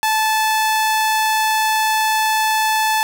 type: tone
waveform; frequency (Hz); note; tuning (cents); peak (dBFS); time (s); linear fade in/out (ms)
sawtooth; 872; A5; -16; -11; 0.03-3.03; 0
effects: none